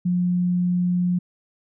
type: tone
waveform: sine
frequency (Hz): 178.3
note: F3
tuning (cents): +36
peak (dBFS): -18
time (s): 0.05-1.19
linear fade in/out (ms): 10
effects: none